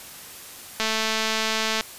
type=click train; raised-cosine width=0.2 ms; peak=-7 dBFS; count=223; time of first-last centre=0.8-1.809 s; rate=220 Hz; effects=white hiss -41 dBFS RMS until 1.98 s + resampled to 32000 Hz